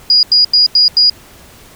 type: tone bursts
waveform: sine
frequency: 4887 Hz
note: D#8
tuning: 32 cents flat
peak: -5 dBFS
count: 5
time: 0.1-1.098 s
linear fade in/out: 2 ms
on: 130 ms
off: 87 ms
effects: pink hiss -40 dBFS RMS until 1.75 s